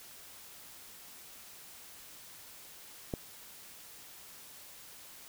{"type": "click", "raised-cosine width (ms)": 2, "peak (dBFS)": -20, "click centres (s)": 3.138, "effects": ["white hiss -52 dBFS RMS until 5.28 s"]}